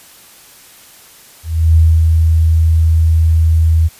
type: tone with ADSR envelope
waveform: sine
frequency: 80.9 Hz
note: E2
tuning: 32 cents flat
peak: -4 dBFS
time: 1.43-3.89 s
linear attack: 330 ms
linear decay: 250 ms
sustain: -3 dB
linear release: 28 ms
effects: white hiss -41 dBFS RMS until 3.99 s + resampled to 32000 Hz